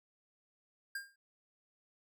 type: tone with exponential decay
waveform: square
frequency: 1606 Hz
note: G6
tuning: 41 cents sharp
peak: -36 dBFS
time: 0.95-1.16 s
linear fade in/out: 5 ms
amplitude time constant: 45 ms
effects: none